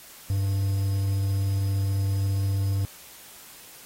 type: tone with quantisation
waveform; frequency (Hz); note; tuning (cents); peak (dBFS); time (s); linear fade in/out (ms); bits
triangle; 98; G2; 0; -20; 0.3-2.85; 0; 8
effects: white hiss -47 dBFS RMS until 3.85 s + AAC 48 kbps